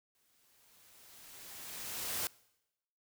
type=noise with exponential growth; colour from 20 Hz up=white; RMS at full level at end=-35 dBFS; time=0.15-2.27 s; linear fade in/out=1 ms; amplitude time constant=460 ms; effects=noise-tail reverb RT60 0.9 s tail -23 dB re dry